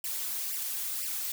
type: noise with flanger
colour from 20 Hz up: blue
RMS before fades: -34 dBFS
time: 0.04-1.32 s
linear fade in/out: 2 ms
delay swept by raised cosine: 0.38 to 4.98 ms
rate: 2 Hz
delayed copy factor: +1
effects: none